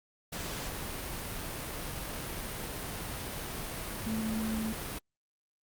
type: tone in noise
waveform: sine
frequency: 220.1 Hz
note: A3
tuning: 1 cent sharp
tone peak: -31 dBFS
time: 4.06-4.73 s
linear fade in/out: 10 ms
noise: pink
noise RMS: -38 dBFS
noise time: 0.32-4.99 s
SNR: +4 dB
effects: Opus 48 kbps

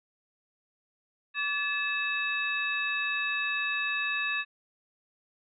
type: tone cluster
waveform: sine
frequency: 1155 / 1722 / 2615 / 3782 Hz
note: D6 / A6 / E7 / A#7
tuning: -29 / -38 / -15 / +24 cents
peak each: -38 / -32 / -30 / -38 dBFS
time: 1.34-4.45 s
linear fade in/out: 50 ms
effects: none

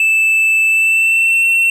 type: tone with pitch glide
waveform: triangle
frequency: 2637 to 2705 Hz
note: E7 to E7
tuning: 0 to +44 cents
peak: -8 dBFS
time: 0-1.7 s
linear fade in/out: 2 ms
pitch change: +44 cents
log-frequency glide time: 0.67-1.45 s
effects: none

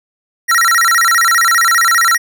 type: tone with vibrato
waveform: square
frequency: 1600 Hz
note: G6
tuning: 35 cents sharp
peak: -9 dBFS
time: 0.48-2.18 s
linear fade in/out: 20 ms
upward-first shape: square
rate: 15 Hz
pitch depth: 290 cents each way
effects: none

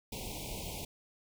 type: band-stop noise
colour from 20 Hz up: pink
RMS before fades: -41 dBFS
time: 0.12-0.85 s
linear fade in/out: 5 ms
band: 970 to 2200 Hz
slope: 96 dB/octave
effects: none

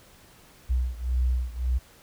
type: beating tone pair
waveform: sine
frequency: 61.74 / 63.54 Hz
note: B1 / B1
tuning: 0 / +50 cents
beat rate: 1.8 Hz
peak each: -25 / -27 dBFS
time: 0.69-1.79 s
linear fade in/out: 20 ms
effects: pink hiss -54 dBFS RMS until 2.02 s

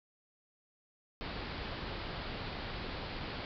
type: low-pass noise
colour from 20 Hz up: pink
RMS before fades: -41 dBFS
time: 1.21-3.45 s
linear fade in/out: 0 ms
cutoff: 4900 Hz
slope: 96 dB/octave
effects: none

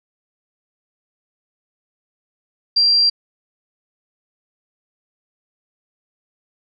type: tone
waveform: sine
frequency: 4737 Hz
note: D8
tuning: 14 cents sharp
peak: -11 dBFS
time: 2.76-3.1 s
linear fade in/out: 10 ms
effects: none

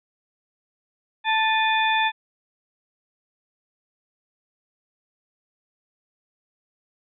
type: harmonic tone with a mistuned harmonic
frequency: 880 Hz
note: A5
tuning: in tune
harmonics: 1 / 2 / 3 / 4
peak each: -21 / -24 / -26 / -27 dBFS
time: 1.24-2.12 s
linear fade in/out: 50 ms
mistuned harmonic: 3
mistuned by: -120 cents
effects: none

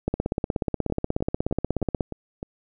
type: two click trains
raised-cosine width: 2 ms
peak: -18 / -10 dBFS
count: 6 / 33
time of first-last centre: 0.9-2.429 / 0.08-2.008 s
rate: 3.27 / 16.6 Hz
effects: none

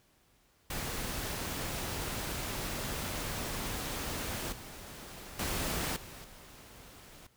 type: noise with level steps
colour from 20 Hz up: pink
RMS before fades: -37 / -47 / -34 / -48 / -53 dBFS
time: 0.7-7.27 s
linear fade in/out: 5 ms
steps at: 4.52 / 5.39 / 5.96 / 6.24 s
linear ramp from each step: 5 ms
effects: pink hiss -68 dBFS RMS until 7.36 s

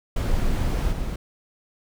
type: noise with level steps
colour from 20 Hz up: brown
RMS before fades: -22 / -27 dBFS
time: 0.16-1.16 s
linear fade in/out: 5 ms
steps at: 0.91 s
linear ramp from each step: 20 ms
effects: none

